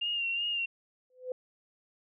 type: tone with vibrato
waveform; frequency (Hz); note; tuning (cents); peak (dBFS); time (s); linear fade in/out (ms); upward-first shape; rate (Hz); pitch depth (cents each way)
sine; 2794; F7; 0; -29; 0.01-0.66; 10; sine; 2.7; 42
type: tone with exponential growth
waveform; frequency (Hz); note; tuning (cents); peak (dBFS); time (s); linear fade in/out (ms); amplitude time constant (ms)
sine; 507; B4; +45; -29; 1.1-1.32; 2; 46
effects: none

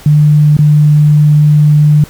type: tone with dropouts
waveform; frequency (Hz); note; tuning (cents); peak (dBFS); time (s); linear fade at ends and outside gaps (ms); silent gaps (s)
sine; 149.6; D3; +32; -3; 0.06-2.04; 2; 0.568-0.589
effects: pink hiss -35 dBFS RMS until 2.09 s

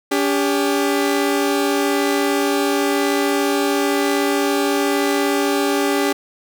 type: tone pair together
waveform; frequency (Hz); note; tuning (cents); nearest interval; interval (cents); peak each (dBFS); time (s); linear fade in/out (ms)
sawtooth; 284.5 / 398.1; C#4 / G4; +45 / +27; tritone; 582; -15; 0.11-6.13; 10
effects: none

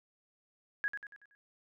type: tone with echo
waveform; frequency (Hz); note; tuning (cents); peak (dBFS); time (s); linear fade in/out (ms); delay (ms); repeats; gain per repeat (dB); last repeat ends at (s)
sine; 1661.2; G#6; 0; -29; 0.84-0.88; 0; 94; 5; -7; 1.35
effects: none

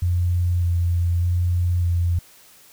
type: tone with vibrato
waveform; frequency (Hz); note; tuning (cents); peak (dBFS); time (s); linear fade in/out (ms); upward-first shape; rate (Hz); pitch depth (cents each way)
sine; 87.31; F2; 0; -17; 0.02-2.19; 5; square; 0.83; 16
effects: white hiss -50 dBFS RMS until 2.72 s

